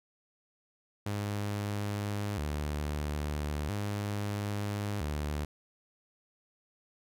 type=tone with vibrato; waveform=sawtooth; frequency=87.31 Hz; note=F2; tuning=in tune; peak=-28 dBFS; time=1.06-5.45 s; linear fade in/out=5 ms; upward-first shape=square; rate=0.38 Hz; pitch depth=280 cents each way; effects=none